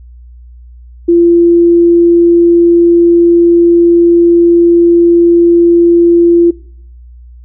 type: tone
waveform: sine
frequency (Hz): 342.3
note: F4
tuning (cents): -35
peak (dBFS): -3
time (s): 1.08-6.51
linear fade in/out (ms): 10
effects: noise-tail reverb RT60 0.6 s tail -21 dB re dry + added 60 Hz sine -31 dBFS peak until 7.44 s